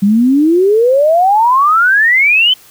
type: exponential sweep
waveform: sine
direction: up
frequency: 193.4 to 3112 Hz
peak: -6 dBFS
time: 0.02-2.54 s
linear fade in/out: 10 ms
effects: white hiss -42 dBFS RMS until 2.7 s